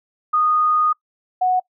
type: tone pair in turn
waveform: sine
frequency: 1235 / 736.3 Hz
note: D#6 / F#5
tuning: -13 / -9 cents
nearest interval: major sixth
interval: 896 cents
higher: first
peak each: -14 dBFS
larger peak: neither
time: 0.33-0.93 / 1.41-1.6 s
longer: first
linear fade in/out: 10 ms
effects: noise-tail reverb RT60 0.1 s tail -23 dB re dry